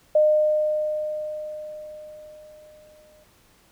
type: tone with exponential decay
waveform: sine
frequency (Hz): 610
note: D#5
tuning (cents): -34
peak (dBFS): -13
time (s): 0.15-3.24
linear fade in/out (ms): 5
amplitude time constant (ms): 670
effects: pink hiss -58 dBFS RMS until 3.71 s